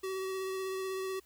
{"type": "tone with vibrato", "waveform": "square", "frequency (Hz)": 380, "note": "F#4", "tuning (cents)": 46, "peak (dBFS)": -35, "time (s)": [0.03, 1.2], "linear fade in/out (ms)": 10, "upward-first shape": "sine", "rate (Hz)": 16, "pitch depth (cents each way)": 14, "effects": ["added 63 Hz sine -69 dBFS peak until 1.25 s", "white hiss -66 dBFS RMS until 1.25 s"]}